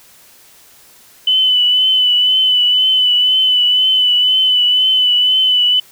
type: tone with vibrato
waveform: sine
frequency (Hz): 3006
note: F#7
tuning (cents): +27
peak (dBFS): -9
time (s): 1.27-5.8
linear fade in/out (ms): 5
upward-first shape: triangle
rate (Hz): 2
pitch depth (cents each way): 36
effects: white hiss -45 dBFS RMS until 5.91 s